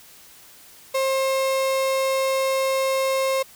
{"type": "tone", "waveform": "35% pulse", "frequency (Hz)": 533, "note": "C5", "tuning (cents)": 32, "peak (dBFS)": -18, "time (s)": [0.94, 3.43], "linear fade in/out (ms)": 10, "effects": ["white hiss -48 dBFS RMS until 3.55 s"]}